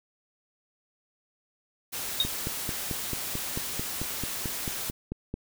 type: noise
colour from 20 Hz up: white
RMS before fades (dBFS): -34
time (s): 1.92-4.91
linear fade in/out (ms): 20
type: tone with exponential decay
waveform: sine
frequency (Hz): 3729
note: A#7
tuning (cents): 0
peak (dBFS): -17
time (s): 2.2-2.29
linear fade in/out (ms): 2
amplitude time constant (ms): 19
type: click train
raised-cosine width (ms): 3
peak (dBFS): -19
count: 15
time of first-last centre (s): 2.25-5.341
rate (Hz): 4.53
effects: none